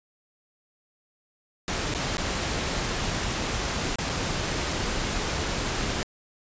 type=noise with dropouts; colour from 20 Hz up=pink; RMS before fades=-28 dBFS; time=1.68-6.03 s; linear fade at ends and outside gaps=0 ms; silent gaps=1.939-1.948 / 2.17-2.181 / 3.957-3.986 / 4.093-4.097 s; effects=resampled to 16000 Hz